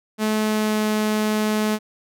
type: tone with pitch glide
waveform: sawtooth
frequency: 215.6 to 214 Hz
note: A3 to A3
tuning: -35 to -48 cents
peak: -15 dBFS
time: 0.18-1.79 s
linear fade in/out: 50 ms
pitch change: -13 cents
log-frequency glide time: 0.34-0.84 s
effects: none